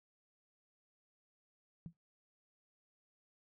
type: tone with exponential decay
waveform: sine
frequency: 167.3 Hz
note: E3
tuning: 26 cents sharp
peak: -39 dBFS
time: 1.86-1.93 s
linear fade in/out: 0 ms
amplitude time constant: 15 ms
effects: noise-tail reverb RT60 0.2 s tail -20 dB re dry